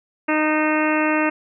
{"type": "harmonic tone with a mistuned harmonic", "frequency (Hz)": 308, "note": "D#4", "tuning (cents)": -17, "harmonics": [1, 2, 3, 4, 5, 6, 7, 8, 9], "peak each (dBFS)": [-20, -24, -26, -27, -27, -28, -29, -31, -29], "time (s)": [0.28, 1.3], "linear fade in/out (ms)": 10, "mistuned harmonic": 9, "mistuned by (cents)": -45, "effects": []}